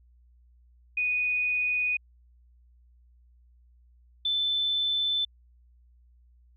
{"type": "tone pair in turn", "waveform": "sine", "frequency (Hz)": [2479, 3523], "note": ["D#7", "A7"], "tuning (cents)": [-7, 1], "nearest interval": "tritone", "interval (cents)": 608, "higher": "second", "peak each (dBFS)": -24, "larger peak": "neither", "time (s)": [[0.97, 1.97], [4.25, 5.25]], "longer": "neither", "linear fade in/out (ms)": 5, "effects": ["added 60 Hz sine -56 dBFS peak until 6.56 s"]}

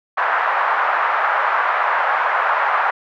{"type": "band-pass noise", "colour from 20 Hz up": "white", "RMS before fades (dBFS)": -18, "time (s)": [0.17, 2.91], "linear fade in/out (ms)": 10, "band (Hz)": [730, 1500], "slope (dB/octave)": 24, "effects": []}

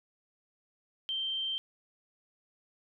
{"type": "tone", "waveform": "sine", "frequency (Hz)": 3136, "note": "G7", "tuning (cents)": 0, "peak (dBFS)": -31, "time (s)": [1.09, 1.58], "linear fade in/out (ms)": 0, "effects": []}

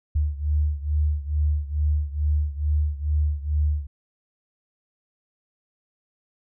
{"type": "beating tone pair", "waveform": "sine", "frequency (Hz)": [74, 76.3], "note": ["D2", "D#2"], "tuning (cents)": [14, -33], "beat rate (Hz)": 2.3, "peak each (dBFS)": [-22, -25], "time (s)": [0.15, 3.87], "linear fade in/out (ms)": 10, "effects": []}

